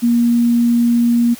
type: tone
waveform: sine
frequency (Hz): 236.7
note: A#3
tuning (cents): +27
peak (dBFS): -10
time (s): 0.02-1.35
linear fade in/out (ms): 20
effects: white hiss -37 dBFS RMS until 1.39 s

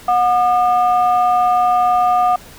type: tone pair together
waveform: sine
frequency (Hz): 727 / 1210.7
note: F#5 / D#6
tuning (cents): -31 / -48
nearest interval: major sixth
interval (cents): 883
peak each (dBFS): -11 / -16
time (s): 0.08-2.36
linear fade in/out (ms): 5
effects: tanh soft clip ceiling -6 dBFS + pink hiss -40 dBFS RMS until 2.58 s

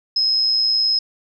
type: tone with amplitude modulation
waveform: sine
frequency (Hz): 5130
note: E8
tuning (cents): -48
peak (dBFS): -13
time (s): 0.16-0.99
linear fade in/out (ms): 5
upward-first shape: sine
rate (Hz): 119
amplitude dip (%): 40
effects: none

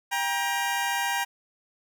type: tone pair together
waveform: 20% pulse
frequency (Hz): 794 / 948.3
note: G5 / A#5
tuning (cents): +22 / +29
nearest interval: minor third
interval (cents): 307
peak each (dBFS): -23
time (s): 0.11-1.25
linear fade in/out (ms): 20
effects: none

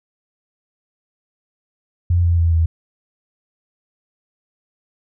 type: tone with pitch steps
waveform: sine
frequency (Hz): 87.31 / 85.46 / 83.66 / 81.89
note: F2 / F2 / E2 / E2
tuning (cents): 0 / -37 / +26 / -11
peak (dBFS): -12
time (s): 2.1-2.66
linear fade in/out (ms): 5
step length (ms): 140
effects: none

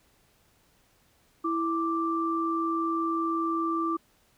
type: tone pair together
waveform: sine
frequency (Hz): 329.6 / 1174.6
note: E4 / D6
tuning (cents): 0 / 0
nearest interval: octave + minor seventh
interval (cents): 2200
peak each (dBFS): -28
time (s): 1.44-3.97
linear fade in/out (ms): 10
effects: pink hiss -65 dBFS RMS until 4.37 s

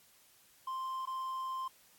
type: tone with dropouts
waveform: triangle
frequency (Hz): 1046.5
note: C6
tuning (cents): 0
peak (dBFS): -34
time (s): 0.67-1.68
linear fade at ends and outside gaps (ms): 5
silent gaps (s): 1.055-1.072
effects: white hiss -64 dBFS RMS until 1.98 s + AAC 64 kbps

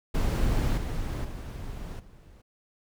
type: noise with level steps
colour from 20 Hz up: brown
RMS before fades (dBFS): -25 / -31 / -37 / -51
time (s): 0.14-2.42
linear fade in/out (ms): 10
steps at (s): 0.77 / 1.24 / 1.99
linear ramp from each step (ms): 10
effects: none

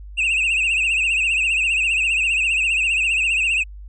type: tone with vibrato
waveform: triangle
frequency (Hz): 2637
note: E7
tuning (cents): 0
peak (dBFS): -15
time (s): 0.17-3.64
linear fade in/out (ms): 20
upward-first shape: triangle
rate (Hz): 15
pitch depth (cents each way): 120
effects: added 50 Hz sine -34 dBFS peak until 3.88 s + resampled to 24000 Hz

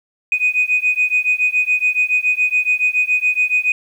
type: beating tone pair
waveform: sine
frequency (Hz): 2489 / 2496.1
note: D#7 / D#7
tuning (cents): 0 / +5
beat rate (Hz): 7.1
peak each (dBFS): -16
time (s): 0.32-3.72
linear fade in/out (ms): 2
effects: tanh soft clip ceiling -7 dBFS + 8-bit

